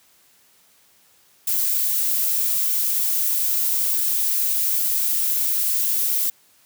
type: noise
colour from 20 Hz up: violet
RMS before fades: -21 dBFS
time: 1.47-6.3 s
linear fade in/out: 5 ms
effects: white hiss -57 dBFS RMS until 6.65 s + high-pass 60 Hz 12 dB/octave